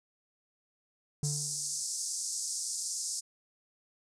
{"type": "tone with exponential decay", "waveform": "triangle", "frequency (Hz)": 146.83, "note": "D3", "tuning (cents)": 0, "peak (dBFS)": -26, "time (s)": [1.23, 1.83], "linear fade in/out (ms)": 0, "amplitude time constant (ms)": 130}
{"type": "band-pass noise", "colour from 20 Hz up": "white", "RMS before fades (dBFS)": -36, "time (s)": [1.23, 3.21], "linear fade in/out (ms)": 20, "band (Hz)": [5000, 9100], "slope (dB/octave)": 48}
{"effects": []}